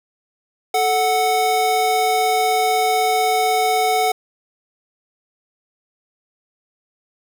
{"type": "tone pair together", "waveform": "square", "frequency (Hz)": [436.8, 740], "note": ["A4", "F#5"], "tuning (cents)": [-13, 0], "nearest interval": "major sixth", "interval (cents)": 913, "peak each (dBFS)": [-22, -17], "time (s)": [0.74, 4.12], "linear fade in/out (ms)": 5, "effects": []}